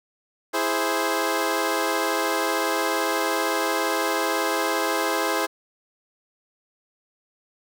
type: chord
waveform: 15% pulse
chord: E augmented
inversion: none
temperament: equal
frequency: 329.6 / 415.3 / 523.3 Hz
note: E4 / G#4 / B#4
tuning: 0 / 0 / 0 cents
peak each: -20 dBFS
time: 0.53-5.47 s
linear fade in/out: 20 ms
effects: none